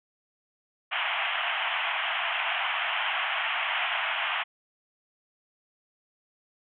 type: band-pass noise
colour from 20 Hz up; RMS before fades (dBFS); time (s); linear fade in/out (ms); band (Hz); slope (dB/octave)
white; -29; 0.91-4.44; 20; 650 to 3200; 96
effects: none